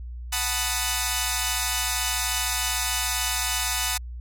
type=chord; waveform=5% pulse; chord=B dominant seventh; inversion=second; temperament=equal; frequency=740 / 880 / 987.8 / 1244.5 Hz; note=F#5 / A5 / B5 / D#6; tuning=0 / 0 / 0 / 0 cents; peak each=-18 dBFS; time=0.32-3.98 s; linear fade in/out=10 ms; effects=added 60 Hz sine -33 dBFS peak until 4.2 s